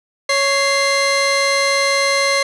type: tone pair together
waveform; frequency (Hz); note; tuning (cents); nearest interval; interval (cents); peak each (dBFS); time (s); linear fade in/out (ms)
25% pulse; 554 / 2090; C#5 / C7; -1 / -2; octave + major seventh; 2299; -13; 0.29-2.43; 5
effects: resampled to 24000 Hz + 7-bit